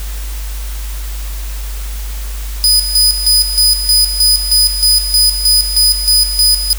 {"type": "tone with tremolo", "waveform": "sawtooth", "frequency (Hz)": 4980, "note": "D#8", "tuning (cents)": 1, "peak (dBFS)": -4, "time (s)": [2.64, 6.73], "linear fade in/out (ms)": 0, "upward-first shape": "square", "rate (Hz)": 3.2, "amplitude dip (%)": 65, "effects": ["added 50 Hz sine -19 dBFS peak until 6.78 s", "white hiss -31 dBFS RMS until 6.78 s"]}